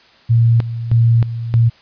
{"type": "tone with tremolo", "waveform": "sine", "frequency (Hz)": 116.1, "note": "A#2", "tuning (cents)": -7, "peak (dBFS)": -8, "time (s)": [0.29, 1.7], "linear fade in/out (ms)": 20, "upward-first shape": "square", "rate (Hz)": 1.6, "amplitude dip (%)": 75, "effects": ["white hiss -48 dBFS RMS until 1.81 s", "resampled to 11025 Hz"]}